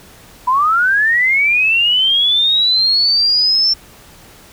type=linear sweep; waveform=sine; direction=up; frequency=975 to 5400 Hz; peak=-10 dBFS; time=0.47-3.74 s; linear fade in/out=10 ms; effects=pink hiss -42 dBFS RMS until 4.52 s